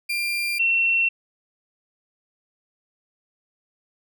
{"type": "tone pair in turn", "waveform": ["35% pulse", "sine"], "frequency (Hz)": [2385, 2713], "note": ["D7", "E7"], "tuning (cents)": [26, 49], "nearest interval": "major second", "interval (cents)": 223, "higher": "second", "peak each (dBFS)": [-21, -17], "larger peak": "second", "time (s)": [[0.09, 0.59], [0.59, 1.09]], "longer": "neither", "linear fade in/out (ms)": 10, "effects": []}